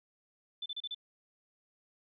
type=tone bursts; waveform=sine; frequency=3520 Hz; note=A7; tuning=in tune; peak=-36 dBFS; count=5; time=0.62-0.947 s; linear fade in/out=5 ms; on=39 ms; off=33 ms; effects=none